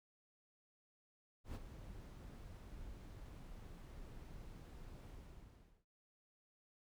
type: noise with ADSR envelope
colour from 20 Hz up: brown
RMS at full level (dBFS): -44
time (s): 1.44-5.85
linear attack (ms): 110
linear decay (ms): 31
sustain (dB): -9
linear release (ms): 760
effects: none